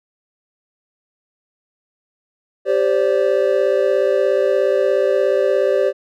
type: chord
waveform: triangle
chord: G suspended fourth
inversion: none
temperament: equal with one note detuned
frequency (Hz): 392 / 523.3 / 580.2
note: G4 / C5 / D5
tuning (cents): 0 / 0 / -21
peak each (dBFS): -16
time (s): 2.65-5.93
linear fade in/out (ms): 50
effects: none